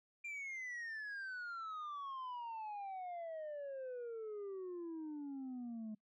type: exponential sweep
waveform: sine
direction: down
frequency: 2394 to 212.1 Hz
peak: -40 dBFS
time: 0.24-5.95 s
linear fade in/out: 10 ms
effects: noise-tail reverb RT60 0.1 s tail -26 dB re dry + tanh soft clip ceiling -42 dBFS